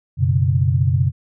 sine chord, F# suspended fourth, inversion none, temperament just, 92.5 / 123.33 / 138.75 Hz, F#2 / B2 / C#3, 0 / -2 / +2 cents, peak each -18 dBFS, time 0.17-1.12 s, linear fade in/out 50 ms, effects none

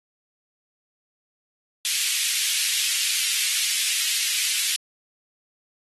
pink high-pass noise, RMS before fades -24 dBFS, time 1.85-4.76 s, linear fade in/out 0 ms, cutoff 2400 Hz, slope 24 dB/octave, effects AAC 32 kbps

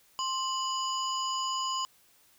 harmonic tone with a mistuned harmonic, 987.8 Hz, B5, in tune, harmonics 1 / 3 / 5 / 7, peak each -31 / -36 / -38 / -39 dBFS, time 0.19-1.85 s, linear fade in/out 0 ms, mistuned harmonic 1, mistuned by +110 cents, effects white hiss -63 dBFS RMS until 2.38 s

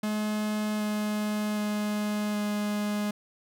45% pulse tone with pitch steps, 212.4 / 210.9 / 209.5 / 208 Hz, G#3 / G#3 / G#3 / G#3, +39 / +27 / +15 / +3 cents, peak -27 dBFS, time 0.03-3.11 s, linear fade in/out 5 ms, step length 770 ms, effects none

